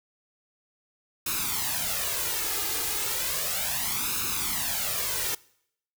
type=noise with flanger; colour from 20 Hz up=white; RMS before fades=-29 dBFS; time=1.26-5.35 s; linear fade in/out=5 ms; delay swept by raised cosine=0.76 to 2.46 ms; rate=0.34 Hz; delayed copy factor=+0.75; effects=noise-tail reverb RT60 0.7 s tail -23 dB re dry